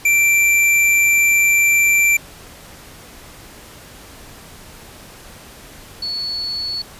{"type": "tone pair in turn", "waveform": ["square", "sine"], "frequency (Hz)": [2349, 4415], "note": ["D7", "C#8"], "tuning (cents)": [0, -8], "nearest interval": "major seventh", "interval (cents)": 1092, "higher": "second", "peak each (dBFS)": [-12, -21], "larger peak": "first", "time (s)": [[0.05, 2.17], [6.02, 6.82]], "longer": "first", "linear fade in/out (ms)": 5, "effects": ["pink hiss -40 dBFS RMS until 6.99 s", "resampled to 32000 Hz"]}